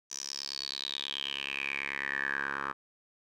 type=tone with band-pass filter sweep; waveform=10% pulse; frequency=69.3 Hz; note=C#2; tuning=in tune; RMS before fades=-36 dBFS; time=0.1-2.73 s; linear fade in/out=20 ms; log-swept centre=6100 to 1300 Hz; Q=7.9; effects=none